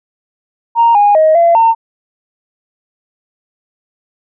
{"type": "tone with pitch steps", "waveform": "sine", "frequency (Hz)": [930, 821, 628, 680, 909], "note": ["A#5", "G#5", "D#5", "F5", "A#5"], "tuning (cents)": [-4, -20, 16, -46, -44], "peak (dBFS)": -4, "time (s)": [0.75, 1.75], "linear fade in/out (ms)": 50, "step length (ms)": 200, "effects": ["tanh soft clip ceiling -1 dBFS"]}